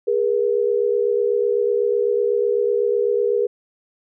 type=tone pair together; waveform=sine; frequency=411.1 / 479.1 Hz; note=G#4 / A#4; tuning=-18 / +47 cents; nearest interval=minor third; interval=265 cents; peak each=-19 / -19 dBFS; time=0.07-3.47 s; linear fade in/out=10 ms; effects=none